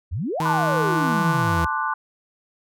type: exponential two-way sweep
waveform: sine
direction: up then down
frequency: 71 to 1046.5 to 71 Hz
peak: -23 dBFS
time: 0.11-1.67 s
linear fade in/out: 20 ms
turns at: 0.43 s
type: tone with pitch glide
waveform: sawtooth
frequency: 159.2 to 166.44 Hz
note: D#3 to E3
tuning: +40 to +17 cents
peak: -19 dBFS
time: 0.4-1.65 s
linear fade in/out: 2 ms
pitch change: +77 cents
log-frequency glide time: 0.89-1.45 s
type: chord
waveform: sine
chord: D dominant seventh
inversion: second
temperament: equal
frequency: 880 / 1046.5 / 1174.7 / 1480 Hz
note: A5 / C6 / D6 / F#6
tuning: 0 / 0 / 0 / 0 cents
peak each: -27 dBFS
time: 0.45-1.94 s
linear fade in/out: 5 ms
effects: none